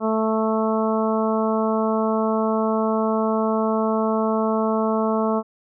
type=harmonic tone; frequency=220 Hz; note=A3; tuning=in tune; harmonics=1 / 2 / 3 / 4 / 5 / 6; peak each=-22 / -24 / -25 / -29 / -28 / -32 dBFS; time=0-5.43 s; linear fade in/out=50 ms; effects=none